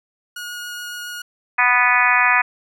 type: tone with vibrato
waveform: sawtooth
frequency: 1443 Hz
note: F#6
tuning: 44 cents flat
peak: -25 dBFS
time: 0.36-1.22 s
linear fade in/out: 5 ms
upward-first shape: triangle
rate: 7.2 Hz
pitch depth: 8 cents each way
type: harmonic tone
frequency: 246.9 Hz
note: B3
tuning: in tune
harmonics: 3 / 4 / 5 / 6 / 7 / 8 / 9 / 10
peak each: -24 / -20 / -21 / -24 / -19 / -20 / -23 / -20 dBFS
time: 1.58-2.42 s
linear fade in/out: 10 ms
effects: none